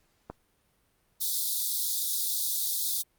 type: click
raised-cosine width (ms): 1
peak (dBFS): -23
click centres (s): 0.3
type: high-pass noise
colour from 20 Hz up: white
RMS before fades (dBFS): -29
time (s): 1.2-3.03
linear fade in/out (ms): 20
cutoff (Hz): 3500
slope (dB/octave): 96
effects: pink hiss -70 dBFS RMS until 3.18 s + Opus 48 kbps